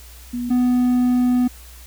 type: tone pair in turn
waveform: sine / triangle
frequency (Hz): 243.1 / 248.1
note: B3 / B3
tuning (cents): -27 / +8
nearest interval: unison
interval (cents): 35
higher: second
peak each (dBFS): -22 / -12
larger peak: second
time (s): 0.33-0.5 / 0.5-1.48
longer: second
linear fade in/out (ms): 10
effects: added 60 Hz sine -40 dBFS peak until 1.86 s + white hiss -45 dBFS RMS until 1.86 s